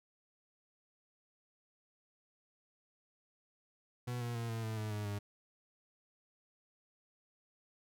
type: tone with pitch steps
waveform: 40% pulse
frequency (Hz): 122.6 / 119.45 / 116.39 / 113.4 / 110.49 / 107.66 / 104.9 / 102.2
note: B2 / A#2 / A#2 / A#2 / A2 / A2 / G#2 / G#2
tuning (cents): -12 / +43 / -2 / -47 / +8 / -37 / +18 / -27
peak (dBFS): -36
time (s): 4.07-5.19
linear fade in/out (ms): 10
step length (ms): 140
effects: none